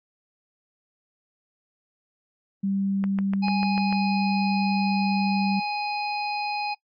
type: tone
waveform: sine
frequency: 196 Hz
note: G3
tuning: in tune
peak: -22 dBFS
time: 2.63-5.6 s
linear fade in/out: 10 ms
type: click train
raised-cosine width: 0.5 ms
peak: -19 dBFS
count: 7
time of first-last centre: 3.04-3.926 s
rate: 6.77 Hz
type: harmonic tone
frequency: 830.6 Hz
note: G#5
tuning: in tune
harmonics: 1 / 3 / 5 / 6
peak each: -27 / -32 / -37 / -38 dBFS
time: 3.42-6.75 s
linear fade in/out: 20 ms
effects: noise-tail reverb RT60 0.1 s tail -21 dB re dry + AAC 64 kbps